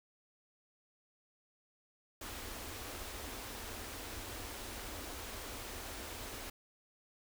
pink band-stop noise, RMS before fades -45 dBFS, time 2.21-6.5 s, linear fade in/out 5 ms, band 110 to 220 Hz, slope 48 dB/octave, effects none

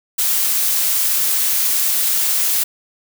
blue noise, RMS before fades -17 dBFS, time 0.18-2.64 s, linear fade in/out 10 ms, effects none

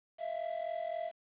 triangle ring-modulated tone, 665 Hz, E5, 15 cents sharp, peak -30 dBFS, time 0.18-1.12 s, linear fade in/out 50 ms, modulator 21.9 Hz, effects resampled to 8000 Hz + 10-bit

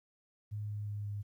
sine tone with pitch steps, 104.9 / 104.12 / 103.34 / 102.56 Hz, G#2 / G#2 / G#2 / G#2, +18 / +5 / -8 / -21 cents, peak -36 dBFS, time 0.51-1.23 s, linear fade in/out 20 ms, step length 180 ms, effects 12-bit

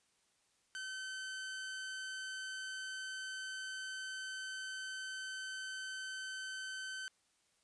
sawtooth tone, 1533 Hz, G6, 39 cents flat, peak -38 dBFS, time 0.75-7.08 s, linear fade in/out 0 ms, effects white hiss -75 dBFS RMS until 7.63 s + resampled to 22050 Hz

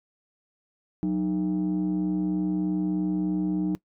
sine tone pair together, 184.33 / 307.5 Hz, F#3 / D#4, -6 / -20 cents, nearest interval major sixth, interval 886 cents, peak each -24 dBFS, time 1.03-3.75 s, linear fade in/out 0 ms, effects noise-tail reverb RT60 0.1 s tail -22 dB re dry + tanh soft clip ceiling -20 dBFS

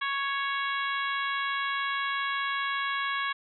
harmonic tone, 554.4 Hz, C#5, in tune, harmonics 2 / 3 / 4 / 5 / 6 / 7, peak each -31 / -32 / -36 / -40 / -38 / -43 dBFS, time 0.01-3.33 s, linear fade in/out 10 ms, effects none

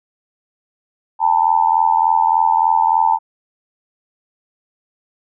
sine tone with amplitude modulation, 890 Hz, A5, 20 cents sharp, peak -7 dBFS, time 1.19-3.19 s, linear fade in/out 50 ms, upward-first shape sine, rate 83.4 Hz, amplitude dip 95%, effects none

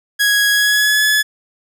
sawtooth tone with pitch glide, 1661.2 to 1709.9 Hz, G#6 to A6, 0 to -50 cents, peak -8 dBFS, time 0.19-1.23 s, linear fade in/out 20 ms, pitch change +50 cents, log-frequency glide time 0.51-1.03 s, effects none

